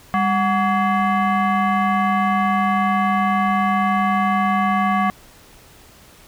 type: tone with frequency modulation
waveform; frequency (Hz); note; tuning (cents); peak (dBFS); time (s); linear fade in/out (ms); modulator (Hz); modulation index
sine; 200; G3; +35; -15; 0.14-5.1; 0; 939; 1.4
effects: pink hiss -47 dBFS RMS until 6.27 s